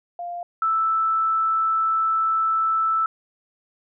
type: tone pair in turn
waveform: sine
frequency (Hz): 698.5 / 1318.6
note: F5 / E6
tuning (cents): 0 / 0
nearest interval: major seventh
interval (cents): 1100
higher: second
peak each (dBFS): -28 / -18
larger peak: second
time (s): 0.19-0.43 / 0.62-3.06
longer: second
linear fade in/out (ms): 2
effects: none